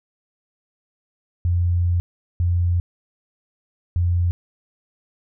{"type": "tone bursts at uneven times", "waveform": "sine", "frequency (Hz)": 87.5, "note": "F2", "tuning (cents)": 4, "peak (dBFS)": -16, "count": 3, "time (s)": [[1.45, 2], [2.4, 2.8], [3.96, 4.31]], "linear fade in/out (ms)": 0, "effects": []}